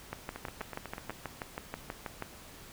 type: two click trains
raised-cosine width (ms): 0.5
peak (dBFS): -21 / -24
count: 14 / 7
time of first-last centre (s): 0.13-2.223 / 0.36-1.105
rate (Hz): 6.21 / 8.05
effects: pink hiss -51 dBFS RMS until 2.72 s